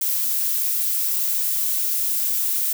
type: noise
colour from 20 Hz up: violet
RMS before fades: -22 dBFS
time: 0.01-2.73 s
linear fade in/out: 5 ms
effects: none